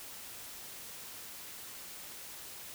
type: silence
effects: white hiss -47 dBFS RMS until 2.74 s